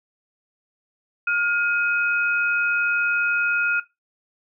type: tone pair together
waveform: sine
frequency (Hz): 1417.1 / 2525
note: F6 / D#7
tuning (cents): +25 / +25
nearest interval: minor seventh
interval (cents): 1000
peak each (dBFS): -20 / -23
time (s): 1.27-3.8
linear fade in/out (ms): 5
effects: noise-tail reverb RT60 0.2 s tail -17 dB re dry